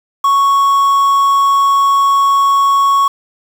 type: tone with quantisation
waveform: triangle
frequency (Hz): 1108.7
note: C#6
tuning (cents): 0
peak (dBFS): -6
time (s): 0.24-3.08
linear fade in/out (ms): 5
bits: 5
effects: none